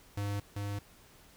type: tone pair in turn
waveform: square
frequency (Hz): 101.5 / 101.5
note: G#2 / G#2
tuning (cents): -39 / -39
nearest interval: unison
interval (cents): 0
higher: neither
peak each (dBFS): -33 / -35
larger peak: first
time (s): 0.17-0.4 / 0.56-0.79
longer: neither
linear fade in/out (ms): 5
effects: pink hiss -59 dBFS RMS until 1.36 s